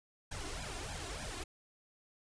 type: noise with flanger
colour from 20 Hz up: pink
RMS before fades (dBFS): -42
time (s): 0.31-1.44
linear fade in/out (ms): 10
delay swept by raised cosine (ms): 1.2 to 2.9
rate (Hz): 3.3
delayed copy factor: +1
effects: resampled to 22050 Hz